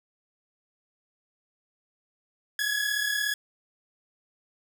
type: tone pair together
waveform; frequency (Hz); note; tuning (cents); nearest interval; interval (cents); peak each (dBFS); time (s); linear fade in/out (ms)
sawtooth; 1663.1 / 1700; G#6 / G#6; +2 / +40; unison; 38; -25; 2.59-3.34; 2
effects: none